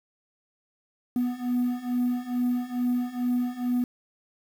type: beating tone pair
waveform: triangle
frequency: 244.8 / 247.1 Hz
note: B3 / B3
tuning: -15 / +1 cents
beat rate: 2.3 Hz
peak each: -26 / -24 dBFS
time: 1.16-3.84 s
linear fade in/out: 2 ms
effects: tanh soft clip ceiling -15 dBFS + 8-bit